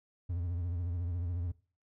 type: tone with vibrato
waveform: triangle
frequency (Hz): 87.2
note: F2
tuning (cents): -2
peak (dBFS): -30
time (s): 0.29-1.52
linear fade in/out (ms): 10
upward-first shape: sine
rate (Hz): 14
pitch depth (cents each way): 79
effects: noise-tail reverb RT60 0.4 s tail -21 dB re dry